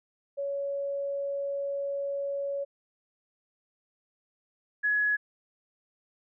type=tone pair in turn; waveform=sine; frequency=560 / 1685.9 Hz; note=C#5 / G#6; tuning=+18 / +26 cents; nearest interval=octave + perfect fifth; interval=1908 cents; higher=second; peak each=-29 / -23 dBFS; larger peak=second; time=0.37-2.65 / 4.83-5.17 s; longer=first; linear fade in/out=20 ms; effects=none